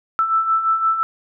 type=beating tone pair; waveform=sine; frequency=1318.5 / 1324.3 Hz; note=E6 / E6; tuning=0 / +8 cents; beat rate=5.8 Hz; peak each=-23 / -16 dBFS; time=0.19-1.03 s; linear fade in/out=0 ms; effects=none